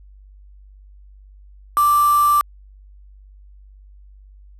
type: tone with quantisation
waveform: sine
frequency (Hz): 1174.7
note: D6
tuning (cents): 0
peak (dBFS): -12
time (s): 1.77-2.41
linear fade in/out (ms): 0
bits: 4
effects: added 49 Hz sine -42 dBFS peak until 4.59 s + resampled to 32000 Hz